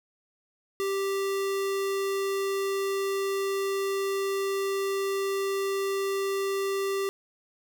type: tone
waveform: square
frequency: 392 Hz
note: G4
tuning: in tune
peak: -27 dBFS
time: 0.8-7.09 s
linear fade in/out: 0 ms
effects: none